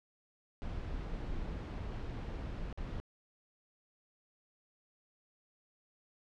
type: noise with dropouts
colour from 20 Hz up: brown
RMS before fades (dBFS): -40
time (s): 0.62-3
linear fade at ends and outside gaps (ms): 0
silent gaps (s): 2.727-2.775
effects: low-pass 4000 Hz 12 dB/octave